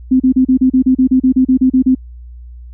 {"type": "tone bursts", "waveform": "sine", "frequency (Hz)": 258.6, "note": "C4", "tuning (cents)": -20, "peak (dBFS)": -6, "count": 15, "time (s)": [0.11, 1.95], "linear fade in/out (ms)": 10, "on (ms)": 90, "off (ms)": 35, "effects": ["added 60 Hz sine -30 dBFS peak until 2.73 s"]}